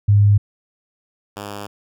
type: tone pair in turn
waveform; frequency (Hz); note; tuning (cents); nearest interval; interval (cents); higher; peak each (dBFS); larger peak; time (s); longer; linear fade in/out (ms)
sine / 5% pulse; 102.4 / 102.03; G#2 / G#2; -24 / -30; unison; 6; first; -9 / -18; first; 0.08-0.38 / 1.36-1.67; second; 10
effects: none